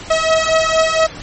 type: beating tone pair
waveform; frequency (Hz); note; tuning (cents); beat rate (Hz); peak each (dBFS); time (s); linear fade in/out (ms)
sawtooth; 640 / 644.3; D#5 / E5; +49 / -40; 4.3; -11; 0.1-1.07; 10
effects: pink hiss -32 dBFS RMS until 1.22 s + MP3 32 kbps